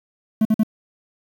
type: tone bursts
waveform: triangle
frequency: 217.6 Hz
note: A3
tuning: 19 cents flat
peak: -11 dBFS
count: 3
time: 0.41-0.634 s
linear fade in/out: 5 ms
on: 42 ms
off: 49 ms
effects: 7-bit